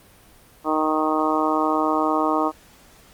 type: harmonic tone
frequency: 155.56 Hz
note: D#3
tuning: in tune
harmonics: 2 / 3 / 4 / 5 / 6 / 7 / 8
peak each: -23 / -28 / -27 / -26 / -27 / -25 / -27 dBFS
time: 0.64-2.52 s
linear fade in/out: 50 ms
effects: pink hiss -51 dBFS RMS until 3.13 s + Opus 32 kbps